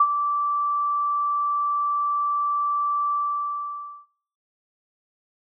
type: tone with ADSR envelope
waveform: sine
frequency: 1165 Hz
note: D6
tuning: 14 cents flat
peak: -11 dBFS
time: 0-4.06 s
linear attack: 6 ms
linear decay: 54 ms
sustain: -10 dB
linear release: 930 ms
effects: noise-tail reverb RT60 1.0 s tail -23 dB re dry